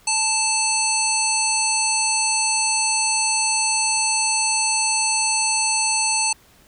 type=harmonic tone; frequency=880 Hz; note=A5; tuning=in tune; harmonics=1 / 3 / 5 / 7 / 9 / 10; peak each=-25 / -25 / -25 / -25 / -25 / -25 dBFS; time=0.07-6.33 s; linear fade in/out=5 ms; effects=pink hiss -53 dBFS RMS until 6.67 s